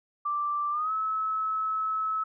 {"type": "tone with pitch glide", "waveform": "sine", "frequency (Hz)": [1174.7, 1295.9], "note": ["D6", "E6"], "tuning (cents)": [0, -30], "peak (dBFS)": -26, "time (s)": [0.25, 2.24], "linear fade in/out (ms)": 10, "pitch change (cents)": 170, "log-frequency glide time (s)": [0.71, 0.92], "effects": []}